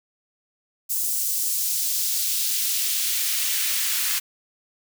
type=noise with high-pass filter sweep; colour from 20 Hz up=white; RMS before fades=-24 dBFS; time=0.89-4.2 s; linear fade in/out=20 ms; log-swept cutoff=7800 to 1700 Hz; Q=0.91; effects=none